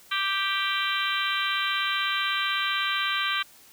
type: harmonic tone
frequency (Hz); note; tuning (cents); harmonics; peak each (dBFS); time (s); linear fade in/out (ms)
392; G4; 0; 3 / 4 / 5 / 6 / 7 / 8 / 9 / 10; -30 / -30 / -35 / -32 / -36 / -31 / -38 / -34; 0.11-3.43; 10
effects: white hiss -53 dBFS RMS until 3.72 s